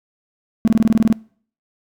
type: tone bursts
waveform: triangle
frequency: 222.6 Hz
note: A3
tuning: 20 cents sharp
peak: -6 dBFS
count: 10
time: 0.65-1.126 s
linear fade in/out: 0 ms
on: 26 ms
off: 24 ms
effects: noise-tail reverb RT60 0.5 s tail -26 dB re dry + tanh soft clip ceiling -6 dBFS